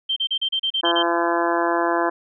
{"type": "tone bursts", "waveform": "sine", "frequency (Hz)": 3138, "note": "G7", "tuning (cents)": 1, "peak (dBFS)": -19, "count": 9, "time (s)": [0.09, 1.028], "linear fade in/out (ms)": 10, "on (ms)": 74, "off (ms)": 34}
{"type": "harmonic tone", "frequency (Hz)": 170.2, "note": "F3", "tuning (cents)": -44, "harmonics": [2, 3, 4, 5, 6, 7, 8, 9, 10], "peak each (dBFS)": [-23, -28, -24, -28, -24, -33, -33, -30, -30], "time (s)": [0.83, 2.1], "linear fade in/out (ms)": 10}
{"effects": []}